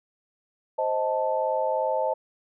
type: chord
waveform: sine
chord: A diminished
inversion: first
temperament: equal with one note detuned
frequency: 523.3 / 626.2 / 880 Hz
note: C5 / Eb5 / A5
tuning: 0 / +11 / 0 cents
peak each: -27 dBFS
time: 0.78-2.14 s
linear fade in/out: 10 ms
effects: none